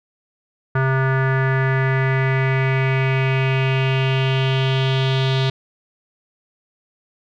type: tone with low-pass filter sweep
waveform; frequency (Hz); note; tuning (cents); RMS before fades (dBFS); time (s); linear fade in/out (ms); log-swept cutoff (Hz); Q
square; 132.7; C3; +25; -18; 0.75-5.5; 5; 1500 to 3700; 4.1
effects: none